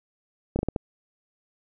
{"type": "slowing click train", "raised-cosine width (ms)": 2, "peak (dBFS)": -12, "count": 5, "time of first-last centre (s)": [0.56, 0.762], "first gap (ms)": 30, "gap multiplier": 1.36, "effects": []}